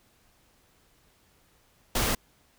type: noise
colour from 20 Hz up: pink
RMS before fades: -26 dBFS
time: 1.95-2.15 s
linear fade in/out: 5 ms
effects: pink hiss -64 dBFS RMS until 2.58 s